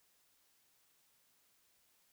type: silence
effects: white hiss -73 dBFS RMS until 2.12 s